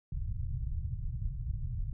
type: low-pass noise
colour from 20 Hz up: pink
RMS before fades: -35 dBFS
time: 0.12-1.93 s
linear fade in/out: 2 ms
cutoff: 140 Hz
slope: 48 dB/octave
effects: none